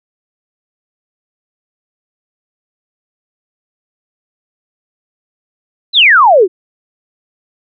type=exponential sweep; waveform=sine; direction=down; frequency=4181 to 336.3 Hz; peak=-3 dBFS; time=5.93-6.48 s; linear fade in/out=50 ms; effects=none